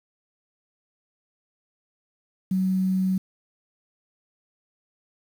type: tone with quantisation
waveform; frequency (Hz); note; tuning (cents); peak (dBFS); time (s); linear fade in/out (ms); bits
sine; 187.7; F#3; +25; -20; 2.51-3.18; 5; 8
effects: none